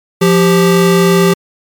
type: tone pair together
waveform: square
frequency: 174.61 / 393.1 Hz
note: F3 / G4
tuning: 0 / +5 cents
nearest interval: octave + major second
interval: 1405 cents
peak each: -10 dBFS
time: 0.21-1.34 s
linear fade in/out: 10 ms
effects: MP3 96 kbps